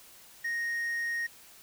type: tone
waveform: triangle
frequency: 1864.7 Hz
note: A#6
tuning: in tune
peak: -28 dBFS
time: 0.44-1.27 s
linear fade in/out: 10 ms
effects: white hiss -54 dBFS RMS until 1.62 s